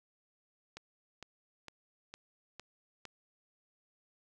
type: click train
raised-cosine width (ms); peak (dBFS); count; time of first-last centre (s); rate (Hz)
0.2; -28; 6; 0.77-3.053; 2.19
effects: none